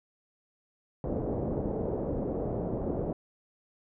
white low-pass noise, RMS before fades -32 dBFS, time 1.04-3.13 s, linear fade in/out 2 ms, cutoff 550 Hz, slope 24 dB/octave, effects none

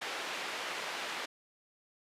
white band-pass noise, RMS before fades -39 dBFS, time 0.01-1.26 s, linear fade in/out 10 ms, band 360 to 2900 Hz, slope 12 dB/octave, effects resampled to 32000 Hz

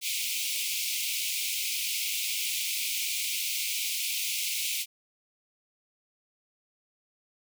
pink high-pass noise, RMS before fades -31 dBFS, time 0.01-4.86 s, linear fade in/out 50 ms, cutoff 2200 Hz, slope 96 dB/octave, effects none

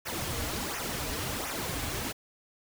pink noise with flanger, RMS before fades -34 dBFS, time 0.05-2.13 s, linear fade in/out 20 ms, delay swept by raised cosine 0.23 to 5.63 ms, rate 1.4 Hz, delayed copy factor -0.7, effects none

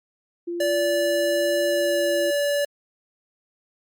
sine tone with vibrato, 344.4 Hz, F4, 24 cents flat, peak -26 dBFS, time 0.47-2.31 s, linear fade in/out 10 ms, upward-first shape sine, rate 1 Hz, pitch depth 9 cents each way
square tone with pitch glide, 580 to 576 Hz, D5 to D5, -22 to -34 cents, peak -21 dBFS, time 0.6-2.65 s, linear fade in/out 5 ms, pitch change -12 cents, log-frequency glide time 1.63-1.95 s
effects Opus 48 kbps

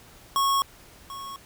square tone with echo, 1100 Hz, C#6, 14 cents flat, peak -21 dBFS, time 0.36-0.62 s, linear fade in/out 0 ms, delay 740 ms, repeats 1, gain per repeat -15 dB, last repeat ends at 1.36 s, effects pink hiss -51 dBFS RMS until 1.45 s

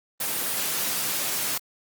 white high-pass noise, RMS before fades -27 dBFS, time 0.2-1.58 s, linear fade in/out 5 ms, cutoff 110 Hz, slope 96 dB/octave, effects Opus 24 kbps

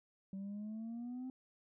sine exponential sweep, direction up, 191.4 to 260.8 Hz, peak -39 dBFS, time 0.33-1.3 s, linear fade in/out 2 ms, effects tanh soft clip ceiling -40 dBFS

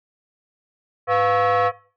sine tone with frequency modulation, 103.83 Hz, G#2, in tune, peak -13 dBFS, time 1.07-1.72 s, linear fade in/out 50 ms, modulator 603 Hz, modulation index 2.2, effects noise-tail reverb RT60 0.4 s tail -20 dB re dry + tanh soft clip ceiling -14 dBFS

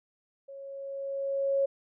sine tone with level ramp, 550 Hz, C#5, 14 cents flat, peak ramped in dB -42 to -22 dBFS, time 0.48-1.66 s, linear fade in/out 10 ms, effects none

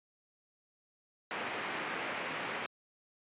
white low-pass noise, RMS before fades -38 dBFS, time 1.31-2.66 s, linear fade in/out 0 ms, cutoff 2500 Hz, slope 24 dB/octave, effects high-pass 200 Hz 12 dB/octave + resampled to 8000 Hz

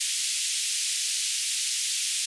white band-pass noise, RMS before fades -28 dBFS, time 0-2.26 s, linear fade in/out 10 ms, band 2500 to 10000 Hz, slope 24 dB/octave, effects resampled to 24000 Hz

